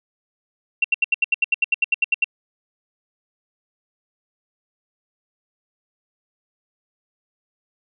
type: tone bursts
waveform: sine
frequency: 2726 Hz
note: F7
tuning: 43 cents flat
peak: -13 dBFS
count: 15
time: 0.82-2.243 s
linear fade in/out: 5 ms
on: 23 ms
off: 77 ms
effects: none